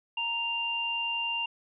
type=tone pair together; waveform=sine; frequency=932.3 / 2790 Hz; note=A#5 / F7; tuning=0 / -2 cents; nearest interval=octave + perfect fifth; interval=1898 cents; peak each=-35 / -29 dBFS; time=0.17-1.46 s; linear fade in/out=5 ms; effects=none